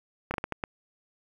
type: slowing click train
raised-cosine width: 0.5 ms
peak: -15 dBFS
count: 6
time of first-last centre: 0.31-0.638 s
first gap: 30 ms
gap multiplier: 1.4
effects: 8-bit